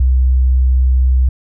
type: tone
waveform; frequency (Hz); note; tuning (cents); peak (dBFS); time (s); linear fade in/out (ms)
sine; 64; C2; -38; -8; 0-1.29; 5
effects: none